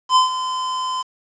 square tone with ADSR envelope, 1024 Hz, C6, 38 cents flat, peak -10 dBFS, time 0.09-1.03 s, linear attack 69 ms, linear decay 130 ms, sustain -12 dB, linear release 17 ms, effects resampled to 16000 Hz + 7-bit

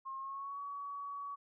sine tone with pitch glide, 1072 to 1130.5 Hz, C6 to C#6, +42 to +34 cents, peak -40 dBFS, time 0.05-1.36 s, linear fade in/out 20 ms, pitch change +92 cents, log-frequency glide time 0.18-0.59 s, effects none

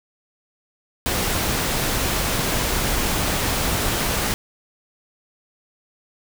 pink noise, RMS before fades -22 dBFS, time 1.06-4.34 s, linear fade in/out 0 ms, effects none

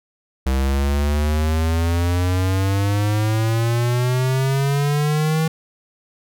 square exponential sweep, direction up, 65.2 to 161 Hz, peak -17 dBFS, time 0.46-5.48 s, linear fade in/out 5 ms, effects none

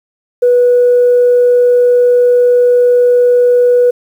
sine tone, 489.7 Hz, B4, 15 cents flat, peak -4 dBFS, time 0.42-3.91 s, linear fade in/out 10 ms, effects tanh soft clip ceiling -1 dBFS + 7-bit

